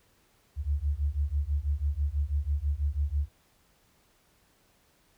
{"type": "beating tone pair", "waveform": "sine", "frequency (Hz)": [69.4, 75.5], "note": ["C#2", "D2"], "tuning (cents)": [3, 48], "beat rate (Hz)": 6.1, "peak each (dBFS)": -29, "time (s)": [0.56, 3.29], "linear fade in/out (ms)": 50, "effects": ["pink hiss -66 dBFS RMS until 5.17 s"]}